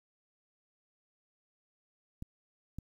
clicks, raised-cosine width 5 ms, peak -28 dBFS, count 2, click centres 2.224 / 2.786 s, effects 10-bit

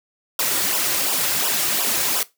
white noise with flanger, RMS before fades -21 dBFS, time 0.39-2.23 s, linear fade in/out 2 ms, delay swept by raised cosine 0.46 to 4.66 ms, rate 2.8 Hz, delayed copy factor -0.8, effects noise-tail reverb RT60 0.2 s tail -18 dB re dry + high-pass 150 Hz 12 dB/octave

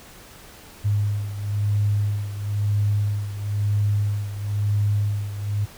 sine beating tone pair, 102.8 / 103.8 Hz, G#2 / G#2, -17 / 0 cents, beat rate 1 Hz, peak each -21 / -26 dBFS, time 0.84-5.66 s, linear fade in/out 20 ms, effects pink hiss -45 dBFS RMS until 5.77 s

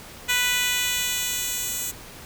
10% pulse tone with high-pass filter sweep, 493.9 Hz, B4, in tune, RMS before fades -25 dBFS, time 0.28-1.92 s, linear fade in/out 20 ms, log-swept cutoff 1900 to 7100 Hz, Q 0.81, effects pink hiss -42 dBFS RMS until 2.25 s

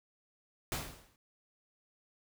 pink noise with exponential decay, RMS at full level -33 dBFS, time 0.72-1.16 s, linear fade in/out 1 ms, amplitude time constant 95 ms, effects none

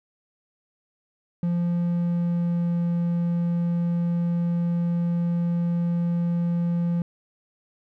triangle tone with pitch glide, 173.1 to 171.81 Hz, F3 to F3, -15 to -28 cents, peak -19 dBFS, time 1.43-7.02 s, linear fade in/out 2 ms, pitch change -13 cents, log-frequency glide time 1.85-2.83 s, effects none

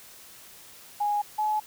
sine tone pair in turn, 827 / 852.7 Hz, G#5 / G#5, -8 / +45 cents, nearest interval minor second, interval 53 cents, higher second, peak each -23 dBFS, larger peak neither, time 1-1.22 / 1.38-1.6 s, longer neither, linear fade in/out 10 ms, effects white hiss -49 dBFS RMS until 1.66 s

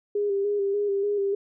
sine tone with vibrato, 403.5 Hz, G#4, 50 cents flat, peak -22 dBFS, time 0.15-1.35 s, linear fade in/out 5 ms, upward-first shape square, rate 3.4 Hz, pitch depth 31 cents each way, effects none

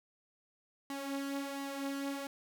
sawtooth tone with flanger, 277.2 Hz, C#4, in tune, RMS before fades -39 dBFS, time 0.9-2.27 s, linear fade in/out 2 ms, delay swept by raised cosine 1 to 4.3 ms, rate 1.4 Hz, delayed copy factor +0.55, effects none

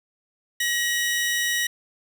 sawtooth tone pair together, 1900 / 2971 Hz, A#6 / F#7, +33 / +6 cents, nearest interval minor sixth, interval 773 cents, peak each -19 / -27 dBFS, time 0.6-1.67 s, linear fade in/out 5 ms, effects 8-bit

